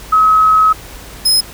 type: tone pair in turn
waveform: sine / sawtooth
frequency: 1279 / 5116 Hz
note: D#6 / D#8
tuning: +47 / +47 cents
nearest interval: 2 octaves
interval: 2400 cents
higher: second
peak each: -6 dBFS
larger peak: neither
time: 0.12-0.73 / 1.25-1.41 s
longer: first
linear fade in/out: 10 ms
effects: added 52 Hz sine -36 dBFS peak until 1.53 s + pink hiss -34 dBFS RMS until 1.53 s